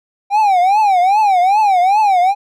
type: tone with vibrato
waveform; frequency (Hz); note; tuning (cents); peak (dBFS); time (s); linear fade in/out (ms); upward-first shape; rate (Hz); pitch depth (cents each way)
triangle; 784; G5; 0; -7; 0.3-2.35; 50; triangle; 2.5; 210
effects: none